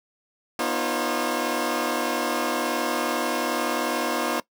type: tone cluster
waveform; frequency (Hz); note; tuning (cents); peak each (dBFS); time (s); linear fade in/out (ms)
15% pulse; 244.4 / 305.9 / 346.8 / 540; B3 / D#4 / F4 / C#5; -18 / -29 / -12 / -45; -23; 0.59-4.4; 2
effects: noise-tail reverb RT60 0.1 s tail -20 dB re dry